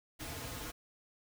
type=noise with comb filter; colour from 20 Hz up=pink; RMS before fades=-43 dBFS; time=0.19-0.72 s; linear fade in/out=20 ms; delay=5.2 ms; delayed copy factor=-0.7; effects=none